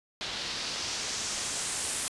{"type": "noise with low-pass filter sweep", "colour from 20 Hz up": "white", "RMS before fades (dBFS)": -34, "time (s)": [0.21, 2.08], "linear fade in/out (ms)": 0, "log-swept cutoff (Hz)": [3900, 10000], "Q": 1.8, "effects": ["resampled to 24000 Hz"]}